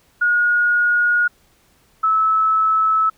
sine tone pair in turn, 1441 / 1302.1 Hz, F#6 / E6, -46 / -22 cents, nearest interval major second, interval 176 cents, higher first, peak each -13 dBFS, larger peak neither, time 0.21-1.28 / 2.03-3.1 s, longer neither, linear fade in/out 10 ms, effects pink hiss -57 dBFS RMS until 3.17 s

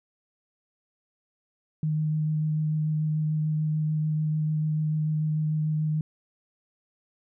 sine tone with vibrato, 154.3 Hz, D#3, 14 cents flat, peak -23 dBFS, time 1.83-6.01 s, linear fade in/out 2 ms, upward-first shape sine, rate 6.8 Hz, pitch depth 11 cents each way, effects none

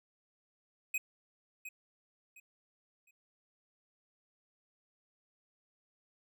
square tone with echo, 2519 Hz, D#7, 21 cents sharp, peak -32 dBFS, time 0.94-0.98 s, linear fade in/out 5 ms, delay 710 ms, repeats 3, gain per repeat -11 dB, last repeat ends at 3.11 s, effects none

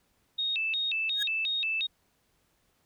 sine tone with vibrato, 3136 Hz, G7, in tune, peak -27 dBFS, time 0.38-1.87 s, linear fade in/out 10 ms, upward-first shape square, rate 2.8 Hz, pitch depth 300 cents each way
35% pulse tone with exponential growth, 1661.2 Hz, G#6, in tune, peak -26 dBFS, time 1.15-1.23 s, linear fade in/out 5 ms, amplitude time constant 17 ms
effects pink hiss -71 dBFS RMS until 2.85 s

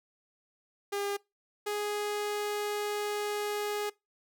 sawtooth tone pair in turn, 403.6 / 415.4 Hz, G#4 / G#4, -49 / 0 cents, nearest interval unison, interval 49 cents, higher second, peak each -27 / -27 dBFS, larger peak neither, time 0.92-1.17 / 1.66-3.9 s, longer second, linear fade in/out 10 ms, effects noise-tail reverb RT60 0.2 s tail -22 dB re dry

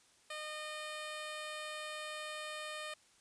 10% pulse tone, 611 Hz, D#5, 32 cents flat, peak -33 dBFS, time 0.3-2.94 s, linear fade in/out 5 ms, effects white hiss -67 dBFS RMS until 3.2 s + resampled to 22050 Hz

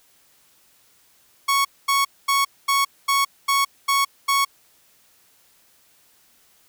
sawtooth tone bursts, 1108.7 Hz, C#6, in tune, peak -13 dBFS, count 8, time 1.48-4.45 s, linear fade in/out 10 ms, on 170 ms, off 230 ms, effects white hiss -58 dBFS RMS until 6.68 s

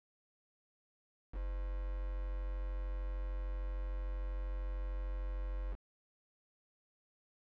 sine tone with quantisation, 46.58 Hz, F#1, 12 cents sharp, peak -36 dBFS, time 1.32-5.77 s, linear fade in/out 50 ms, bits 8, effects low-pass 2000 Hz 12 dB/octave

